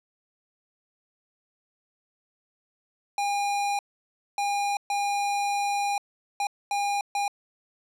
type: tone bursts at uneven times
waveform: square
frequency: 810 Hz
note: G#5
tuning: 43 cents flat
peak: -25 dBFS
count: 6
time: 3.18-3.79 / 4.38-4.77 / 4.9-5.98 / 6.4-6.47 / 6.71-7.01 / 7.15-7.28 s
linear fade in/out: 2 ms
effects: low-pass 10000 Hz 12 dB/octave